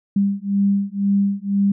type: beating tone pair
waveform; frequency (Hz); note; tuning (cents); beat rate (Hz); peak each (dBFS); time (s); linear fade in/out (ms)
sine; 198.3 / 200.3; G3 / G3; +20 / +38; 2; -19; 0.16-1.72; 5
effects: none